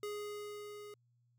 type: tone with level ramp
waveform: square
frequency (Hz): 415.3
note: G#4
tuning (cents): 0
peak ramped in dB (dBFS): -39 to -49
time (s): 0.03-0.94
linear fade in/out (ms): 2
effects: added 120 Hz sine -70 dBFS peak until 1.38 s